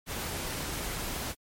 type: noise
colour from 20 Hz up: pink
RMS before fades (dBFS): -35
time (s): 0.06-1.35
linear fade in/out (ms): 50
effects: MP3 64 kbps